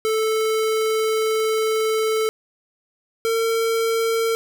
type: tone pair in turn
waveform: square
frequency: 438.9 / 453.9 Hz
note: A4 / A#4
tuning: -4 / -46 cents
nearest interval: minor second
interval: 58 cents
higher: second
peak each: -19 dBFS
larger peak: neither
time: 0.05-2.29 / 3.25-4.35 s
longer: first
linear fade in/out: 0 ms
effects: none